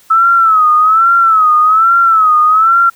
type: tone with vibrato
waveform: sine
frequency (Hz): 1300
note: E6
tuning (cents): -24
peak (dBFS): -5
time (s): 0.1-2.9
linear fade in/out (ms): 10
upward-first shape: sine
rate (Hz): 1.2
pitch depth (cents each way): 100
effects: white hiss -46 dBFS RMS until 2.95 s